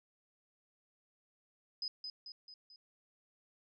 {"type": "tone with echo", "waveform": "sine", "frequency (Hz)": 5020, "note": "D#8", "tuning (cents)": 15, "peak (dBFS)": -36, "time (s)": [1.82, 1.88], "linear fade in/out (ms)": 2, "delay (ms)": 220, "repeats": 4, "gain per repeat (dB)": -5, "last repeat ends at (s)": 2.76, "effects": []}